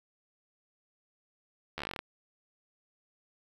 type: slowing click train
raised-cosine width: 0.3 ms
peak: -20 dBFS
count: 12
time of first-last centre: 1.78-1.991 s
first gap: 12 ms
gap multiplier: 1.09
effects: 8-bit